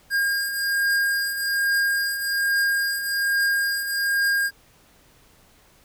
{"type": "beating tone pair", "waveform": "square", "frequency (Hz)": [1615, 1616.2], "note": ["G#6", "G#6"], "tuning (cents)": [-49, -48], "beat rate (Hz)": 1.2, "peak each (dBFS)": [-29, -22], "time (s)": [0.1, 4.51], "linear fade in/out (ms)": 50, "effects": ["pink hiss -56 dBFS RMS until 5.84 s"]}